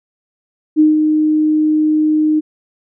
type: tone with ADSR envelope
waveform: sine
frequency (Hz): 307.8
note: D#4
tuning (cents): -19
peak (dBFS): -5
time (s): 0.76-2.41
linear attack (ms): 37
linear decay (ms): 160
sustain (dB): -5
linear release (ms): 25
effects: none